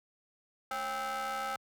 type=ring-modulated tone; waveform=35% pulse; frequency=253.4 Hz; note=B3; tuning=45 cents sharp; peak=-29 dBFS; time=0.71-1.56 s; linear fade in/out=2 ms; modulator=1050 Hz; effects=high-pass 80 Hz 12 dB/octave